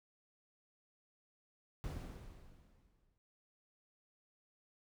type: noise with exponential decay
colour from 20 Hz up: brown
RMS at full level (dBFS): -40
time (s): 1.84-3.18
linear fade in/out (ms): 0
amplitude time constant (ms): 290
effects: none